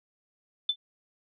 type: tone with exponential decay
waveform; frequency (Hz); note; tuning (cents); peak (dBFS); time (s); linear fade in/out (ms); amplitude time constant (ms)
sine; 3521; A7; 0; -19; 0.69-0.76; 5; 15
effects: none